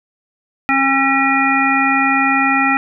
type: harmonic tone with a mistuned harmonic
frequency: 270 Hz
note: C#4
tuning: 45 cents flat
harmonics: 1 / 3 / 5 / 7 / 9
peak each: -18 / -18 / -18 / -18 / -18 dBFS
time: 0.69-2.77 s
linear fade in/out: 0 ms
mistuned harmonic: 7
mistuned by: +25 cents
effects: none